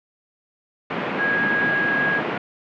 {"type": "band-pass noise", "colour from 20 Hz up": "pink", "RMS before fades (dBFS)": -26, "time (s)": [0.9, 2.38], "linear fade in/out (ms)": 5, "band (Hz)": [170, 2500], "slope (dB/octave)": 24}
{"type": "tone", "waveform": "sine", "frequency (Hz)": 1648, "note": "G#6", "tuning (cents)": -14, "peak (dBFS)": -19, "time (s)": [1.17, 2.22], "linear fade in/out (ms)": 50}
{"effects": []}